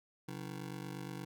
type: ring-modulated tone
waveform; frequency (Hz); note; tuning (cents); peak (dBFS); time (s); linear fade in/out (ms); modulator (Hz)
25% pulse; 155.56; D#3; 0; -35; 0.28-1.25; 5; 24.3
effects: none